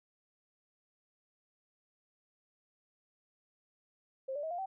sine tone with pitch steps, 531 / 582.4 / 638.8 / 700.7 / 768.5 Hz, C5 / D5 / D#5 / F5 / G5, +25 / -15 / +45 / +6 / -35 cents, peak -35 dBFS, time 4.28-4.66 s, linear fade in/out 10 ms, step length 76 ms, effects none

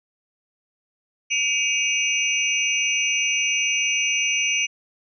sine tone cluster, 2294 / 2521 / 2819 / 5960 Hz, D7 / D#7 / F7 / F#8, -41 / +22 / +16 / +12 cents, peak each -25 dBFS, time 1.3-4.67 s, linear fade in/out 20 ms, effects none

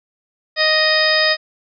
harmonic tone with a mistuned harmonic, 622.3 Hz, D#5, in tune, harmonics 1 / 2 / 3 / 4 / 5 / 6 / 7 / 8, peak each -19 / -25 / -17 / -25 / -29 / -22 / -28 / -18 dBFS, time 0.56-1.37 s, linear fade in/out 50 ms, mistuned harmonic 7, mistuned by +16 cents, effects none

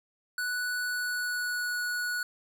square tone with pitch glide, 1480 to 1465.5 Hz, F#6 to F#6, 0 to -17 cents, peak -30 dBFS, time 0.38-2.23 s, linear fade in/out 2 ms, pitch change -17 cents, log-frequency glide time 0.8-1.79 s, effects none

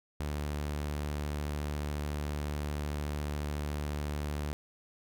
sawtooth tone, 73.8 Hz, D2, 9 cents sharp, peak -29 dBFS, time 0.2-4.53 s, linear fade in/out 0 ms, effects none

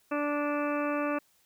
harmonic tone, 292.4 Hz, D4, 7 cents flat, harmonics 1 / 2 / 3 / 4 / 5 / 6 / 7 / 8 / 9, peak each -31 / -32 / -41 / -35 / -40 / -44 / -52 / -45 / -42 dBFS, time 0.11-1.19 s, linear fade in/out 10 ms, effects white hiss -67 dBFS RMS until 1.45 s

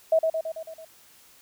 sine tone with echo, 644 Hz, E5, 41 cents flat, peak -16 dBFS, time 0.12-0.19 s, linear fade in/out 5 ms, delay 110 ms, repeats 6, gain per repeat -4 dB, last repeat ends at 0.85 s, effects white hiss -55 dBFS RMS until 1.41 s

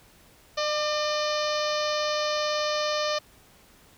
harmonic tone with a mistuned harmonic, 603 Hz, D5, 46 cents sharp, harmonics 1 / 2 / 3 / 4 / 5 / 6 / 7 / 8 / 9 / 10, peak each -27 / -31 / -36 / -38 / -37 / -38 / -36 / -37 / -40 / -41 dBFS, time 0.57-3.19 s, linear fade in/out 10 ms, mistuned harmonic 2, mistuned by -21 cents, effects pink hiss -56 dBFS RMS until 3.97 s

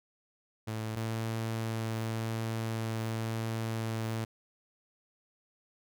sawtooth tone pair in turn, 110 / 112.38 Hz, A2 / A2, 0 / +37 cents, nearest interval unison, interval 37 cents, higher second, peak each -30 / -28 dBFS, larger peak second, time 0.67-0.96 / 0.96-4.25 s, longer second, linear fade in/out 10 ms, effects none

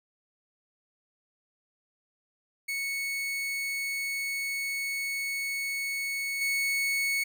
40% pulse tone with level steps, 2213 Hz, C#7, 3 cents flat, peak -29 / -25 dBFS, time 2.68-7.24 s, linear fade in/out 10 ms, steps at 6.41 s, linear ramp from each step 5 ms, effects none

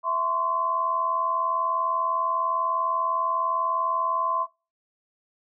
sine tone cluster, 662 / 1037 / 1117 Hz, E5 / C6 / C#6, +7 / -16 / +13 cents, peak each -31 / -24 / -29 dBFS, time 0.03-4.47 s, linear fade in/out 50 ms, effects noise-tail reverb RT60 0.3 s tail -20 dB re dry

